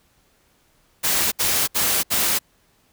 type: noise bursts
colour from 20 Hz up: white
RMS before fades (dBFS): -20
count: 4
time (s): 1.03-2.391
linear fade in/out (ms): 20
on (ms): 290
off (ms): 67
effects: pink hiss -61 dBFS RMS until 2.92 s